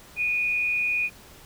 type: tone with frequency modulation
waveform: sine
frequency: 2455 Hz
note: D#7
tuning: 24 cents flat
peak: -22 dBFS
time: 0.16-1.1 s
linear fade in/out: 50 ms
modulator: 128 Hz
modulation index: 0.37
effects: pink hiss -49 dBFS RMS until 1.45 s